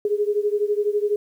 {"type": "beating tone pair", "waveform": "sine", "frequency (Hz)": [410.6, 422.6], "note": ["G#4", "G#4"], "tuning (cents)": [-20, 30], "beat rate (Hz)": 12, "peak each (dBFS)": [-21, -23], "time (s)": [0.05, 1.16], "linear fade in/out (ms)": 2, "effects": ["9-bit"]}